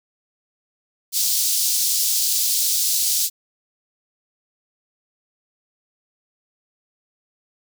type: high-pass noise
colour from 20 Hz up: pink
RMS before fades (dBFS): -20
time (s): 1.12-3.3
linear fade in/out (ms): 50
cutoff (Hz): 4400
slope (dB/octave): 24
effects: none